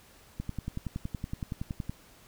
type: click train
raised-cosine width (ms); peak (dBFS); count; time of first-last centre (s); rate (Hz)
5; -21; 17; 0.4-1.895; 10.7
effects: pink hiss -57 dBFS RMS until 2.27 s